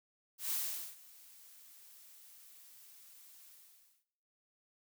blue noise with ADSR envelope, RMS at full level -35 dBFS, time 0.38-4.05 s, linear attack 130 ms, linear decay 440 ms, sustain -23 dB, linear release 570 ms, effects noise-tail reverb RT60 0.8 s tail -18 dB re dry

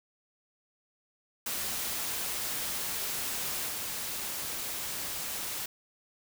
white noise with level steps, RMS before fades -34 / -36 dBFS, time 1.46-5.66 s, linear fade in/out 5 ms, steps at 3.68 s, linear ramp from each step 10 ms, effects none

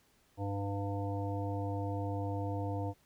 harmonic tone, 99.9 Hz, G2, 33 cents sharp, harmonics 1 / 3 / 5 / 7 / 9, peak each -35 / -40 / -42 / -43 / -45 dBFS, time 0.37-2.94 s, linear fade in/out 50 ms, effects pink hiss -69 dBFS RMS until 3.05 s

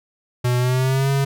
square tone with pitch glide, 123.47 to 137.79 Hz, B2 to C#3, 0 to -10 cents, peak -17 dBFS, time 0.44-1.25 s, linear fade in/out 10 ms, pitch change +190 cents, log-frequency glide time 0.58-1.1 s, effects none

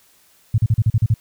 sine tone bursts, 110 Hz, A2, in tune, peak -11 dBFS, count 8, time 0.54-1.141 s, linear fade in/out 5 ms, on 41 ms, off 39 ms, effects white hiss -55 dBFS RMS until 1.2 s

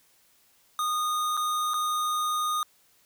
square tone with dropouts, 1231 Hz, D#6, 19 cents flat, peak -26 dBFS, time 0.79-2.63 s, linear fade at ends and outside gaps 1 ms, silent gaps 1.369-1.374 / 1.736-1.741 s, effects white hiss -63 dBFS RMS until 3.05 s

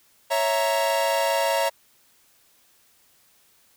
45% pulse chord, A# diminished, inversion first, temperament equal, 554.4 / 659.3 / 932.3 Hz, C#5 / E5 / A#5, 0 / 0 / 0 cents, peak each -25 dBFS, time 0.3-1.7 s, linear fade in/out 20 ms, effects white hiss -60 dBFS RMS until 3.76 s

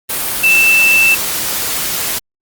sine tone in noise, 2657 Hz, E7, 13 cents sharp, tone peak -7 dBFS, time 0.43-1.15 s, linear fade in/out 10 ms, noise white, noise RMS -18 dBFS, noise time 0.09-2.19 s, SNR +8 dB, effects Opus 32 kbps

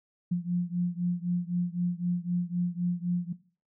sine beating tone pair, 174.61 / 178.51 Hz, F3 / F3, 0 / +38 cents, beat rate 3.9 Hz, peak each -29 dBFS, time 0.31-3.33 s, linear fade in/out 10 ms, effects noise-tail reverb RT60 0.4 s tail -18 dB re dry

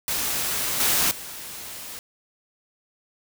white noise with level steps, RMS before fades -26 / -21 / -37 dBFS, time 0.08-1.99 s, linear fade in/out 0 ms, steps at 0.8 / 1.11 s, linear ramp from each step 2 ms, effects none

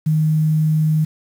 sine tone with quantisation, 155.56 Hz, D#3, in tune, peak -13 dBFS, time 0.06-1.05 s, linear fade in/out 10 ms, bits 7, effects none

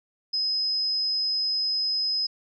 sine tone, 5070 Hz, D#8, 32 cents sharp, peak -23 dBFS, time 0.33-2.27 s, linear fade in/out 10 ms, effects none

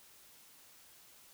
silence, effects white hiss -60 dBFS RMS until 1.33 s

